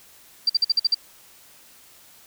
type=tone bursts; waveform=sine; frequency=4699 Hz; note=D8; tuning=in tune; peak=-15 dBFS; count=7; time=0.47-0.946 s; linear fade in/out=5 ms; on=26 ms; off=49 ms; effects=white hiss -51 dBFS RMS until 2.26 s